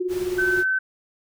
sine tone with tremolo, 363 Hz, F#4, 33 cents flat, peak -20 dBFS, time 0-0.63 s, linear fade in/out 10 ms, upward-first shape sine, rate 19 Hz, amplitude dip 65%
pink band-stop noise, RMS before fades -38 dBFS, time 0.08-0.65 s, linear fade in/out 50 ms, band 260 to 420 Hz, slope 96 dB/octave
sine tone, 1530 Hz, G6, 42 cents flat, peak -19 dBFS, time 0.38-0.79 s, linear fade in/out 10 ms
effects none

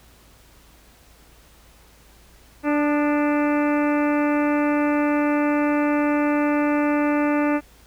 harmonic tone with a mistuned harmonic, 293.7 Hz, D4, in tune, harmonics 1 / 2 / 3 / 4 / 5 / 6 / 7 / 8 / 9, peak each -19 / -25 / -29 / -31 / -33 / -35 / -36 / -37 / -38 dBFS, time 2.63-7.61 s, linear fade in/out 50 ms, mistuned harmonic 4, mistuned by +39 cents, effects added 55 Hz sine -53 dBFS peak until 7.86 s + pink hiss -53 dBFS RMS until 7.86 s

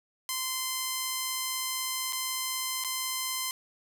5% pulse tone with dropouts, 1036 Hz, C6, 17 cents flat, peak -18 dBFS, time 0.29-3.51 s, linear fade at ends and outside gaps 1 ms, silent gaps 2.125-2.13 / 2.839-2.846 s, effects none

